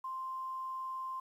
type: tone with quantisation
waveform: sine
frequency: 1046.5 Hz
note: C6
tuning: in tune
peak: -37 dBFS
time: 0.04-1.2 s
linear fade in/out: 5 ms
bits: 11
effects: none